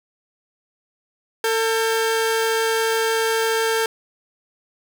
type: tone pair together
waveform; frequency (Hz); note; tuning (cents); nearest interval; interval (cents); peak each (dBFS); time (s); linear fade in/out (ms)
sawtooth; 449 / 1600; A4 / G6; +35 / +35; octave + minor seventh; 2200; -15 / -22; 1.44-3.86; 2
effects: none